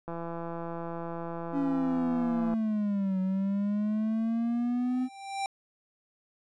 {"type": "click train", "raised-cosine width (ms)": 1, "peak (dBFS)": -24, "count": 414, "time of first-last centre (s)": [0.08, 2.538], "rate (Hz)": 168}
{"type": "linear two-way sweep", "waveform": "triangle", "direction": "down then up", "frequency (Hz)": [282.9, 186.4, 257], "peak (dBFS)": -24, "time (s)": [1.52, 5.09], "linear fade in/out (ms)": 50, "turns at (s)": 3.2}
{"type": "tone with exponential growth", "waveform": "square", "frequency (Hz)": 786, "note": "G5", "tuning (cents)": 4, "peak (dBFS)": -28, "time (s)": [4.77, 5.46], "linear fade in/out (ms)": 1, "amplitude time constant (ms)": 150}
{"effects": ["resampled to 24000 Hz"]}